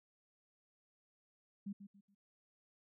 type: tone with echo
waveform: sine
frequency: 200 Hz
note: G3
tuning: 35 cents sharp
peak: -40 dBFS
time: 1.66-1.73 s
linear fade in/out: 10 ms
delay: 140 ms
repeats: 3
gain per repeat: -10 dB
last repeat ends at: 2.15 s
effects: none